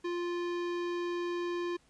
sine tone with hard clipping, 349 Hz, F4, 1 cent flat, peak -34 dBFS, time 0.04-1.77 s, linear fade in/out 10 ms, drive 18 dB, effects pink hiss -67 dBFS RMS until 1.89 s + resampled to 22050 Hz

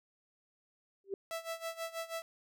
sine tone with exponential growth, 392 Hz, G4, in tune, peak -30 dBFS, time 1.04-1.14 s, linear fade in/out 2 ms, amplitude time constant 20 ms
sawtooth tone with tremolo, 659.3 Hz, E5, in tune, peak -32 dBFS, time 1.31-2.22 s, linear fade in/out 0 ms, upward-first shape sine, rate 6.2 Hz, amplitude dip 85%
effects none

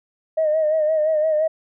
sine tone with vibrato, 622 Hz, D#5, 1 cent flat, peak -15 dBFS, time 0.37-1.48 s, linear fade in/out 10 ms, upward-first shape sine, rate 5.8 Hz, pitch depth 52 cents each way, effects tanh soft clip ceiling -11 dBFS

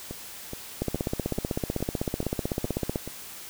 two click trains, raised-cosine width 2 ms, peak -13 / -21 dBFS, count 35 / 8, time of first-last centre 0.82-2.958 / 0.11-3.076 s, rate 15.9 / 2.36 Hz, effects white hiss -42 dBFS RMS until 3.49 s

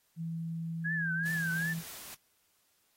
sine tone, 164.81 Hz, E3, in tune, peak -34 dBFS, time 0.16-1.83 s, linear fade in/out 50 ms
sine tone with vibrato, 1635 Hz, G#6, 28 cents flat, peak -31 dBFS, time 0.84-1.74 s, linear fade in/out 20 ms, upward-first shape triangle, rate 2.6 Hz, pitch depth 150 cents each way
white noise with tremolo, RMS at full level -45 dBFS, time 1.25-2.15 s, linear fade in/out 10 ms, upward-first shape triangle, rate 3.5 Hz, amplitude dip 25%
effects white hiss -72 dBFS RMS until 2.96 s + AAC 48 kbps

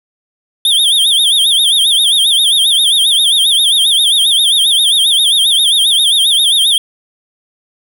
square tone with vibrato, 3430 Hz, A7, 45 cents flat, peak -8 dBFS, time 0.65-6.78 s, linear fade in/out 2 ms, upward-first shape sine, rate 7.5 Hz, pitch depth 160 cents each way, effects none

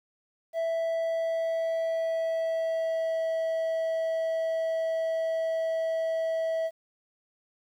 triangle tone with pitch glide, 659.3 to 650.6 Hz, E5 to E5, 0 to -23 cents, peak -24 dBFS, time 0.53-6.71 s, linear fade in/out 50 ms, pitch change -23 cents, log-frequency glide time 0.66-3.25 s, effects 10-bit

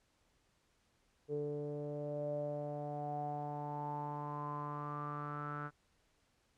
sawtooth tone with low-pass filter sweep, 146.83 Hz, D3, in tune, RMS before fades -41 dBFS, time 1.28-5.71 s, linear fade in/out 50 ms, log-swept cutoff 450 to 1400 Hz, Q 9.8, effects pink hiss -75 dBFS RMS until 6.57 s + low-pass 9000 Hz 12 dB/octave

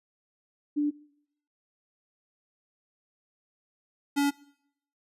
sine / square tone pair in turn, 293.7 / 284 Hz, D4 / C#4, 0 / +42 cents, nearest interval minor second, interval 58 cents, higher first, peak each -23 dBFS, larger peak neither, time 0.76-0.91 / 4.16-4.31 s, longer neither, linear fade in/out 20 ms, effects noise-tail reverb RT60 0.7 s tail -22 dB re dry + resampled to 32000 Hz

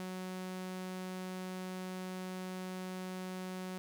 sawtooth tone, 185 Hz, F#3, in tune, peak -36 dBFS, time 0-3.78 s, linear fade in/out 0 ms, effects none

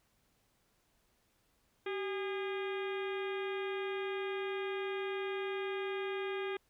harmonic tone with a mistuned harmonic, 407 Hz, G#4, 35 cents flat, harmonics 1 / 2 / 3 / 4 / 5 / 6 / 7 / 8 / 9, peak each -36 / -47 / -47 / -47 / -48 / -48 / -57 / -52 / -58 dBFS, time 1.86-6.57 s, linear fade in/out 5 ms, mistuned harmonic 1, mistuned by -92 cents, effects pink hiss -74 dBFS RMS until 6.69 s

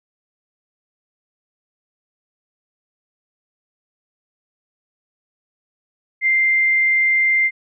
sine tone, 2093 Hz, C7, in tune, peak -13 dBFS, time 6.21-7.51 s, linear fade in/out 50 ms, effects none

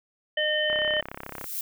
harmonic tone, 610 Hz, D#5, 34 cents flat, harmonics 1 / 3 / 5, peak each -27 / -27 / -27 dBFS, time 0.37-1.01 s, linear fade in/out 5 ms
click train, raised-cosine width 0.5 ms, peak -20 dBFS, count 26, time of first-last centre 0.7-1.442 s, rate 33.7 Hz
violet noise with exponential growth, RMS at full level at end -29 dBFS, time 0.96-1.61 s, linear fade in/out 2 ms, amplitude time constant 140 ms
effects none

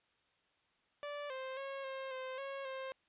sawtooth tone with pitch steps, 582 / 524 / 546 / 533 / 519 / 548 / 529 Hz, D5 / C5 / C#5 / C5 / C5 / C#5 / C5, -16 / +2 / -26 / +32 / -14 / -20 / +19 cents, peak -37 dBFS, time 1.03-2.92 s, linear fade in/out 0 ms, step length 270 ms, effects white hiss -75 dBFS RMS until 3.08 s + resampled to 8000 Hz

